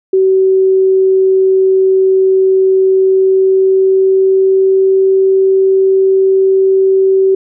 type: tone with pitch glide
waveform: sine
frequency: 380.2 to 383.5 Hz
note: F#4 to G4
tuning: +47 to -38 cents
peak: -6 dBFS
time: 0.13-7.35 s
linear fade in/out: 5 ms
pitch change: +15 cents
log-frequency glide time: 2.84-5.05 s
effects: none